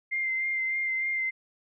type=tone with vibrato; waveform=sine; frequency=2093 Hz; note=C7; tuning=in tune; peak=-26 dBFS; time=0.11-1.31 s; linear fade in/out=20 ms; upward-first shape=sine; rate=3.3 Hz; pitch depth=19 cents each way; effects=none